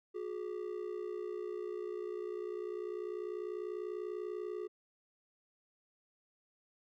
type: ring-modulated tone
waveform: triangle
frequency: 392.7 Hz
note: G4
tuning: 3 cents sharp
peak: -33 dBFS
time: 0.14-4.68 s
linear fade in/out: 20 ms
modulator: 30.1 Hz
effects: none